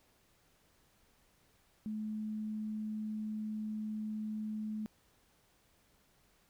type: tone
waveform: sine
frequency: 214.9 Hz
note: A3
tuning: 41 cents flat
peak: -36 dBFS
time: 1.86-4.86 s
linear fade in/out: 0 ms
effects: pink hiss -70 dBFS RMS until 6.49 s